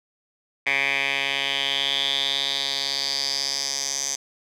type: tone with band-pass filter sweep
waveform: 10% pulse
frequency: 138.1 Hz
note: C#3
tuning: 6 cents flat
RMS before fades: -25 dBFS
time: 0.66-4.16 s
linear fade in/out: 10 ms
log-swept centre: 2300 to 6200 Hz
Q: 5.2
effects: none